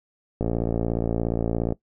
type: click train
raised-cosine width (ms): 2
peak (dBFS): -11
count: 76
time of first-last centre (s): 0.41-1.723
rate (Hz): 57.1
effects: noise-tail reverb RT60 0.1 s tail -19 dB re dry